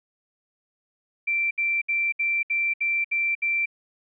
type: tone bursts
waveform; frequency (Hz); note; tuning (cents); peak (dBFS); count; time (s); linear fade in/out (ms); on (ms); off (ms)
sine; 2349; D7; 0; -21; 8; 1.27-3.659; 10; 240; 67
effects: none